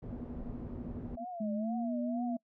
pink low-pass noise, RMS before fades -43 dBFS, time 0.02-1.16 s, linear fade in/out 10 ms, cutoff 450 Hz, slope 12 dB/octave
sine tone with tremolo, 241.9 Hz, B3, 36 cents flat, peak -39 dBFS, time 0.12-1.25 s, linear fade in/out 10 ms, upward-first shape sine, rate 12 Hz, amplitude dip 95%
sine tone with vibrato, 660 Hz, E5, 2 cents sharp, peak -39 dBFS, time 1.17-2.37 s, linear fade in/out 5 ms, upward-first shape triangle, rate 2.1 Hz, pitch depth 200 cents each way
sine tone with pitch glide, 213.6 to 242.5 Hz, G#3 to B3, +49 to -31 cents, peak -32 dBFS, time 1.4-2.37 s, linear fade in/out 10 ms, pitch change +220 cents, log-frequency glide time 1.55-1.92 s
effects noise-tail reverb RT60 0.1 s tail -25 dB re dry

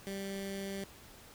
15% pulse tone with notch filter, 196 Hz, G3, in tune, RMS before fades -40 dBFS, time 0.07-0.84 s, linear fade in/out 0 ms, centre 920 Hz, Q 0.97, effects pink hiss -55 dBFS RMS until 1.34 s

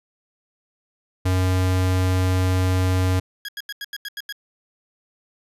square tone, 92.5 Hz, F#2, in tune, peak -18 dBFS, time 1.25-3.2 s, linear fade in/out 10 ms
20% pulse tone bursts, 1654 Hz, G#6, 8 cents flat, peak -24 dBFS, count 8, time 3.45-4.325 s, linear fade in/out 2 ms, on 35 ms, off 85 ms
effects resampled to 32000 Hz

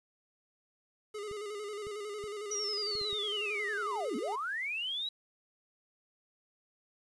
square tone with vibrato, 415.3 Hz, G#4, in tune, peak -39 dBFS, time 1.14-4.36 s, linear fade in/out 10 ms, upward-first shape square, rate 11 Hz, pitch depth 46 cents each way
clicks, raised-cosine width 5 ms, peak -39 dBFS, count 6, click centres 1.313 / 1.869 / 2.24 / 2.953 / 3.014 / 3.129 s
sine linear two-way sweep, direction down then up, 5880 to 211.4 to 3935 Hz, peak -33 dBFS, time 2.51-5.09 s, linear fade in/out 5 ms, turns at 4.16 s
effects resampled to 24000 Hz + 10-bit

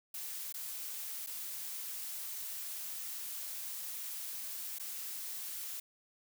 blue noise with dropouts, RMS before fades -42 dBFS, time 0.14-5.8 s, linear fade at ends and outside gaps 5 ms, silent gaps 0.525-0.541 / 1.264-1.27 / 4.786-4.796 s, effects none

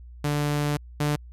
sawtooth tone pair in turn, 146.83 / 147.77 Hz, D3 / D3, 0 / +11 cents, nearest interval unison, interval 11 cents, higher second, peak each -19 / -18 dBFS, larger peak second, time 0.24-0.77 / 1-1.16 s, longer first, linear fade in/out 5 ms, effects added 60 Hz sine -41 dBFS peak until 1.32 s + resampled to 32000 Hz

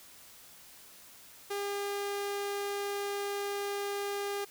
sawtooth tone, 403.4 Hz, G4, 50 cents sharp, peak -29 dBFS, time 1.5-4.45 s, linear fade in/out 10 ms, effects white hiss -54 dBFS RMS until 4.5 s

